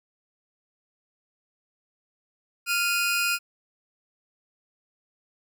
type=tone pair together; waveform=sawtooth; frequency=1396.9 / 2489 Hz; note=F6 / D#7; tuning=0 / 0 cents; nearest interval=minor seventh; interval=1000 cents; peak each=-22 dBFS; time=2.66-3.39 s; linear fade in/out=50 ms; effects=none